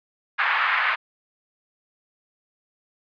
white band-pass noise, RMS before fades -22 dBFS, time 0.38-0.96 s, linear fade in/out 20 ms, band 1000 to 2100 Hz, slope 24 dB/octave, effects resampled to 11025 Hz

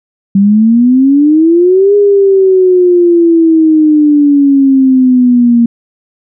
sine exponential two-way sweep, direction up then down, 193.6 to 411.4 to 232.9 Hz, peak -3 dBFS, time 0.35-5.66 s, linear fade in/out 5 ms, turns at 1.95 s, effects none

